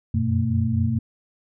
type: tone cluster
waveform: sine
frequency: 89.7 / 94.2 / 120.8 / 225.5 Hz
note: F2 / F#2 / B2 / A3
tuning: +47 / +32 / -38 / +43 cents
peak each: -28 / -24 / -23 / -24 dBFS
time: 0.14-0.99 s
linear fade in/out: 5 ms
effects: none